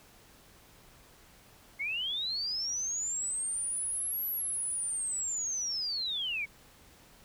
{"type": "linear two-way sweep", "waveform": "sine", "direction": "up then down", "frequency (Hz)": [2108, 11840, 2182], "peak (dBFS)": -31, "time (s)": [1.79, 6.46], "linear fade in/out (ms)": 20, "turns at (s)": 4.27, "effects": ["pink hiss -58 dBFS RMS until 7.24 s"]}